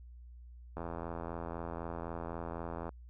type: click train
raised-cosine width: 1 ms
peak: -26 dBFS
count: 179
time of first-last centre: 0.77-2.892 s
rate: 83.9 Hz
effects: added 60 Hz sine -49 dBFS peak until 3.09 s